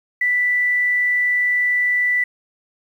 sine tone, 1975.5 Hz, B6, in tune, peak -15 dBFS, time 0.21-2.24 s, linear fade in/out 5 ms, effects 8-bit

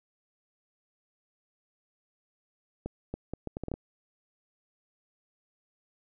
accelerating click train, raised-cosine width 2 ms, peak -21 dBFS, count 9, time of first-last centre 2.86-3.74 s, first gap 280 ms, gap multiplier 0.7, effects none

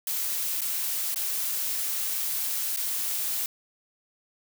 blue noise with dropouts, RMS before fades -29 dBFS, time 0.07-3.46 s, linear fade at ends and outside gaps 2 ms, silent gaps 0.609-0.616 / 1.145-1.159 / 2.763-2.771 s, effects none

